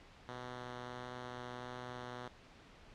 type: tone with vibrato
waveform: 5% pulse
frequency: 123.9 Hz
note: B2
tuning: 6 cents sharp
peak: -33 dBFS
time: 0.29-2.28 s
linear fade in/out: 0 ms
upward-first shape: triangle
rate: 1.5 Hz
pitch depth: 8 cents each way
effects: pink hiss -59 dBFS RMS until 2.94 s + low-pass 4000 Hz 12 dB/octave